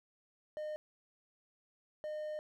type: tone pair in turn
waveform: triangle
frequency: 610 / 610 Hz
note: D#5 / D#5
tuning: -34 / -34 cents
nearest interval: unison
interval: 0 cents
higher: neither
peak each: -36 / -36 dBFS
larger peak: neither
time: 0.57-0.76 / 2.04-2.39 s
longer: second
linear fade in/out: 0 ms
effects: none